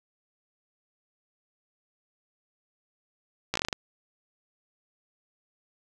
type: slowing click train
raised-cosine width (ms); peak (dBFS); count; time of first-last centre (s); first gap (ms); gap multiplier
0.2; -10; 8; 3.54-3.728; 15; 1.19
effects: none